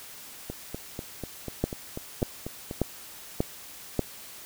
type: two click trains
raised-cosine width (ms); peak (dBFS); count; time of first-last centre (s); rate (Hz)
2; -20 / -10; 10 / 5; 0.5-2.711 / 1.64-3.993; 4.07 / 1.7
effects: white hiss -45 dBFS RMS until 4.45 s